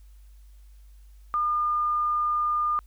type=tone; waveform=sine; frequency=1210 Hz; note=D#6; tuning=49 cents flat; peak=-22 dBFS; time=1.34-2.79 s; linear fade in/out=0 ms; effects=added 50 Hz sine -47 dBFS peak until 2.86 s + white hiss -67 dBFS RMS until 2.86 s